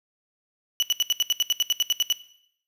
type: tone bursts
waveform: 35% pulse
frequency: 2960 Hz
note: F#7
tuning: in tune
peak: -17 dBFS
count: 14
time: 0.8-2.125 s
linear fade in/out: 0 ms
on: 25 ms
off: 75 ms
effects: noise-tail reverb RT60 0.7 s tail -17 dB re dry